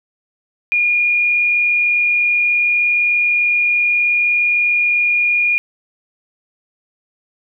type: tone with frequency modulation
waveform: sine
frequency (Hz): 2429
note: D#7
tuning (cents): -42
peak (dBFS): -12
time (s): 0.72-5.58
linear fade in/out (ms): 0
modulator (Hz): 40.7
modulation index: 0.55
effects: none